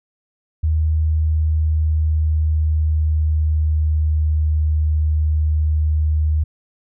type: tone with pitch glide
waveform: sine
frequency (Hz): 78.3 to 76.91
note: D#2 to D#2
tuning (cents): +11 to -20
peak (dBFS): -14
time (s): 0.63-6.44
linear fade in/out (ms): 10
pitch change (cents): -31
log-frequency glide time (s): 0.93-4.67
effects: none